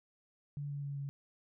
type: tone with pitch steps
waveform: sine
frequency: 144 / 142.68 / 141.36 / 140.06 Hz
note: D3 / D3 / C#3 / C#3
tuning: -34 / -50 / +34 / +18 cents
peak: -37 dBFS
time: 0.57-1.09 s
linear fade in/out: 0 ms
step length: 130 ms
effects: none